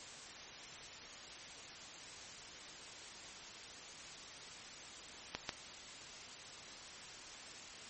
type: clicks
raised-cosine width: 0.2 ms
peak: -19 dBFS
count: 2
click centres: 5.35 / 5.492 s
effects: white hiss -51 dBFS RMS until 7.89 s + MP3 32 kbps